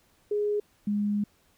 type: tone pair in turn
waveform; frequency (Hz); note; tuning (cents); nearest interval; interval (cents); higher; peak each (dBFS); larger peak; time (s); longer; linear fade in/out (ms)
sine; 415.3 / 206.2; G#4 / G#3; 0 / -12; octave; 1212; first; -24; neither; 0.31-0.6 / 0.87-1.24; second; 5
effects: pink hiss -65 dBFS RMS until 1.57 s